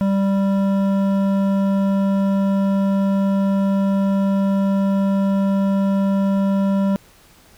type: tone with hard clipping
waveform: sine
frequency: 196 Hz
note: G3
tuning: in tune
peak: -17 dBFS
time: 0.01-6.96 s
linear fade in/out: 0 ms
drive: 11 dB
effects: pink hiss -50 dBFS RMS until 7.57 s